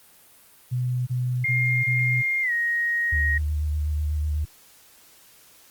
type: tone bursts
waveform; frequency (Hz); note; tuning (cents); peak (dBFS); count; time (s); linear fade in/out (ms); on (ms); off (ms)
sine; 125; B2; +21; -22; 4; 0.71-2.225; 20; 360; 25
type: tone with pitch glide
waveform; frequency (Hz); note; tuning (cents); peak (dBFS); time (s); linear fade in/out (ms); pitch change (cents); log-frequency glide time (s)
sine; 2121 to 1878.7; C7 to A#6; +23 to +13; -21; 1.44-3.38; 5; -210; 2.42-2.52
type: tone with vibrato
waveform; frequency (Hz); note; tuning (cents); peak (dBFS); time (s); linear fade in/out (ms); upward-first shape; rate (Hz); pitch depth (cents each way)
sine; 75.4; D2; +46; -22; 3.12-4.45; 10; square; 8.1; 20
effects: white hiss -53 dBFS RMS until 5.7 s + Opus 32 kbps